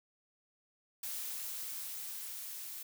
blue noise with level ramp, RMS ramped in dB -40 to -45 dBFS, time 1.03-2.83 s, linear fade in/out 5 ms, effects none

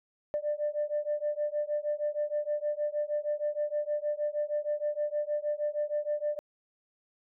sine beating tone pair, 591 / 597.4 Hz, D5 / D5, +11 / +29 cents, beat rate 6.4 Hz, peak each -31 dBFS, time 0.34-6.39 s, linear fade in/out 0 ms, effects tanh soft clip ceiling -22 dBFS

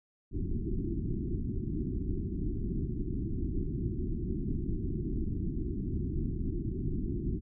pink low-pass noise, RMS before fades -33 dBFS, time 0.31-7.41 s, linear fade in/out 50 ms, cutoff 380 Hz, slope 96 dB/octave, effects none

